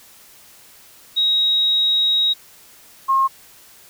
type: tone pair in turn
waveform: sine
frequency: 3800 / 1073.8 Hz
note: A#7 / C6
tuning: +33 / +45 cents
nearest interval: octave + minor seventh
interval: 2188 cents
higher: first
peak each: -14 / -13 dBFS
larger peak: second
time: 1.16-2.34 / 3.08-3.28 s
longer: first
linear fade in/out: 20 ms
effects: white hiss -47 dBFS RMS until 3.89 s